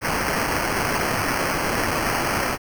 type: noise with sample-and-hold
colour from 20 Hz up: white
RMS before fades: -23 dBFS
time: 0.01-2.58 s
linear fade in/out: 50 ms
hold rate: 3675 Hz
effects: none